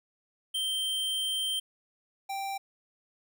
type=tone pair in turn; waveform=square; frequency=3136 / 784 Hz; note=G7 / G5; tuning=0 / 0 cents; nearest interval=2 octaves; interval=2400 cents; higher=first; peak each=-29 / -33 dBFS; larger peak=first; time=0.54-1.6 / 2.29-2.58 s; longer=first; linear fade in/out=10 ms; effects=none